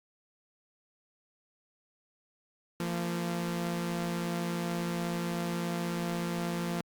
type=tone pair together; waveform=sawtooth; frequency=172.17 / 228.6 Hz; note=F3 / A#3; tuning=-24 / -34 cents; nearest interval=perfect fourth; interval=490 cents; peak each=-28 / -34 dBFS; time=2.8-6.81 s; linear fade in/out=2 ms; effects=Opus 48 kbps